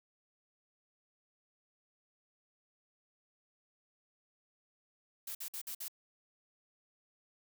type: noise bursts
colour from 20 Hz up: blue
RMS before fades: -42 dBFS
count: 5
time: 5.27-5.882 s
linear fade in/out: 5 ms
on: 80 ms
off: 53 ms
effects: none